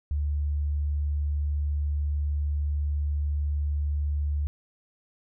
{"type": "tone", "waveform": "sine", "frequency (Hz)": 73.2, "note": "D2", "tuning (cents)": -5, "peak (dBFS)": -24, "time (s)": [0.11, 4.47], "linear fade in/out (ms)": 0, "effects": []}